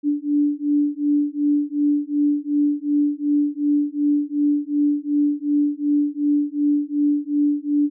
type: beating tone pair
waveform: sine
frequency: 290.6 / 293.3 Hz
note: D4 / D4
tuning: -18 / -2 cents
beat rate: 2.7 Hz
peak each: -20 dBFS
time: 0.03-7.9 s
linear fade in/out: 50 ms
effects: none